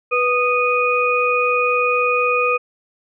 sine tone cluster, 492.5 / 1238 / 2476 Hz, B4 / D#6 / D#7, -5 / -9 / -9 cents, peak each -19 dBFS, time 0.11-2.58 s, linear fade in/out 20 ms, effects none

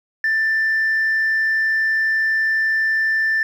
sine tone, 1774 Hz, A6, 14 cents sharp, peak -14 dBFS, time 0.24-3.43 s, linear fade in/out 2 ms, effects tanh soft clip ceiling -13 dBFS + 8-bit

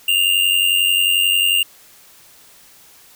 square tone with amplitude modulation, 2804 Hz, F7, 6 cents sharp, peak -11 dBFS, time 0.08-1.63 s, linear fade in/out 5 ms, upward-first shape sine, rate 91.2 Hz, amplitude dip 65%, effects white hiss -47 dBFS RMS until 3.15 s

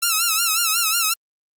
5% pulse tone with vibrato, 1335 Hz, E6, 22 cents sharp, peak -6 dBFS, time 0.02-1.14 s, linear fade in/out 10 ms, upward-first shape sine, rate 5.5 Hz, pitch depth 94 cents each way, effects Opus 48 kbps

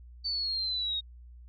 sine linear sweep, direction down, 4557 to 3729 Hz, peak -29 dBFS, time 0.24-1.01 s, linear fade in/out 20 ms, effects added 60 Hz sine -47 dBFS peak until 1.48 s

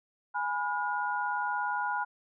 sine chord, F diminished, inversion first, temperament equal with one note detuned, 830.6 / 987.8 / 1431.2 Hz, Ab5 / Cb6 / F6, 0 / 0 / +42 cents, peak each -33 dBFS, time 0.34-2.05 s, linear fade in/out 20 ms, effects none

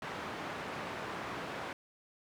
white band-pass noise, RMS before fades -41 dBFS, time 0.02-1.73 s, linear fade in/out 2 ms, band 100 to 1500 Hz, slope 12 dB/octave, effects none

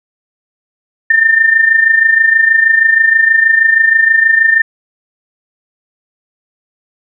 sine tone with amplitude modulation, 1800 Hz, A6, 39 cents sharp, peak -3 dBFS, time 1.1-4.62 s, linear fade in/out 5 ms, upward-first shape sine, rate 26.3 Hz, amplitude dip 65%, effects none

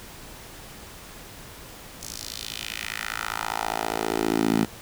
10% pulse tone with high-pass filter sweep, 55 Hz, A1, in tune, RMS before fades -28 dBFS, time 2.01-4.65 s, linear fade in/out 5 ms, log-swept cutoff 6400 to 210 Hz, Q 2, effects pink hiss -43 dBFS RMS until 4.81 s

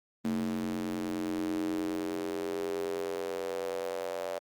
square tone with high-pass filter sweep, 44.71 Hz, F1, 41 cents sharp, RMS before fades -34 dBFS, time 0.24-4.39 s, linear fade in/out 10 ms, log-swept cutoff 230 to 570 Hz, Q 5.9, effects Opus 32 kbps

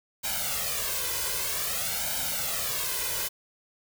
white noise with flanger, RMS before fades -30 dBFS, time 0.23-3.29 s, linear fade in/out 20 ms, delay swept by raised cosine 1.3 to 2.01 ms, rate 0.52 Hz, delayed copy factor +0.9, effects none

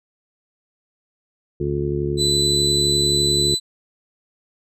harmonic tone, 71.7 Hz, D2, 41 cents flat, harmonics 1 / 2 / 3 / 4 / 5 / 6, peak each -29 / -25 / -32 / -33 / -23 / -29 dBFS, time 1.6-3.55 s, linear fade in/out 5 ms
35% pulse tone, 3996 Hz, B7, 20 cents sharp, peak -15 dBFS, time 2.17-3.6 s, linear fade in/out 50 ms
effects resampled to 32000 Hz

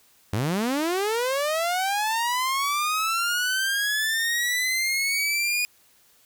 sawtooth linear sweep, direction up, 92.5 to 2463 Hz, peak -19 dBFS, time 0.33-5.65 s, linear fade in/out 0 ms, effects white hiss -59 dBFS RMS until 6.25 s

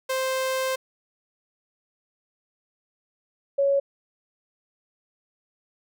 sawtooth / sine tone pair in turn, 523.3 / 556.5 Hz, C5 / C#5, 0 / +7 cents, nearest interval minor second, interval 107 cents, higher second, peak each -20 / -18 dBFS, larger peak second, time 0.09-0.76 / 3.58-3.8 s, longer first, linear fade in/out 10 ms, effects none

